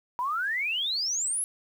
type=exponential sweep; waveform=sine; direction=up; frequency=950 to 11175 Hz; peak=-26 dBFS; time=0.19-1.44 s; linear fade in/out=0 ms; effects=9-bit